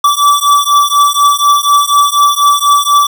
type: beating tone pair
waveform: square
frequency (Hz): 1155 / 1159.1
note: D6 / D6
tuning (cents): -29 / -23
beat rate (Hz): 4.1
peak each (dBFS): -10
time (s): 0.04-3.07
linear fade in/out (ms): 5
effects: none